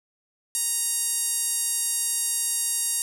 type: tone with band-pass filter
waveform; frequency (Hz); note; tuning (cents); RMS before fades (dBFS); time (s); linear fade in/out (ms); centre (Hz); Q
5% pulse; 937; A#5; +9; -26; 0.55-3.02; 0; 9700; 1.9
effects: none